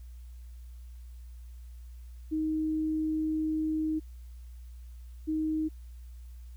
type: tone pair in turn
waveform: sine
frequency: 312.5 / 312.5 Hz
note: D#4 / D#4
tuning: +8 / +8 cents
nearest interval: unison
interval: 0 cents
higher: neither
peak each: -27 dBFS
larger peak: neither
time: 2.31-4 / 5.27-5.69 s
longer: first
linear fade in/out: 20 ms
effects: added 60 Hz sine -43 dBFS peak until 6.56 s + white hiss -67 dBFS RMS until 6.56 s